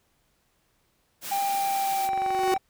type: high-pass noise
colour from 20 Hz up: white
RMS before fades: -35 dBFS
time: 1.21-2.1 s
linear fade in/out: 50 ms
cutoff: 130 Hz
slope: 48 dB/octave
type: tone with pitch glide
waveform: triangle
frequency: 795 to 771.9 Hz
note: G5 to G5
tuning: +24 to -27 cents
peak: -22 dBFS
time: 1.31-2.58 s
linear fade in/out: 10 ms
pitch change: -51 cents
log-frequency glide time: 1.44-2.32 s
type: tone with exponential growth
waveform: 45% pulse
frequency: 370 Hz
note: F#4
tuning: in tune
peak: -21 dBFS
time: 1.8-2.54 s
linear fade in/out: 0 ms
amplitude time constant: 160 ms
type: click train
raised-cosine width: 0.5 ms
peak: -21 dBFS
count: 12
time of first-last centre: 2.09-2.564 s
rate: 23.2 Hz
effects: pink hiss -69 dBFS RMS until 2.69 s